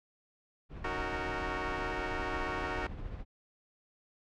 brown noise with tremolo, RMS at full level -40 dBFS, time 0.69-3.25 s, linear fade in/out 50 ms, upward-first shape sine, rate 14 Hz, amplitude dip 35%
10% pulse chord, D# minor seventh, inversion third, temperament equal with one note detuned, 277.2 / 311.1 / 370 / 460 Hz, C#4 / D#4 / F#4 / A#4, 0 / 0 / 0 / -23 cents, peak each -35 / -32 / -29 / -31 dBFS, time 0.84-2.87 s, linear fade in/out 5 ms
effects low-pass 3000 Hz 12 dB/octave

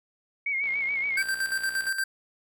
sine tone with vibrato, 2200 Hz, C#7, 14 cents flat, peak -25 dBFS, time 0.46-1.22 s, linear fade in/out 5 ms, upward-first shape sine, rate 7 Hz, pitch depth 65 cents each way
click train, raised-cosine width 0.3 ms, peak -29 dBFS, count 76, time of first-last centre 0.64-1.89 s, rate 60 Hz
square tone with tremolo, 1568 Hz, G6, in tune, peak -25 dBFS, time 1.17-2.04 s, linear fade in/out 5 ms, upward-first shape square, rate 8.6 Hz, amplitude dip 60%
effects none

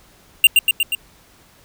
square tone with echo, 2785 Hz, F7, 5 cents flat, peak -6 dBFS, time 0.44-0.47 s, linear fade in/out 2 ms, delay 120 ms, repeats 4, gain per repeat -3 dB, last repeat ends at 0.95 s, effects pink hiss -51 dBFS RMS until 1.64 s

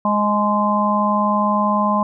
harmonic tone with a mistuned harmonic, 207.7 Hz, G#3, in tune, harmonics 1 / 3 / 4 / 5, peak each -19 / -23 / -23 / -18 dBFS, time 0.05-2.03 s, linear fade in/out 2 ms, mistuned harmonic 4, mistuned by +25 cents, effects none

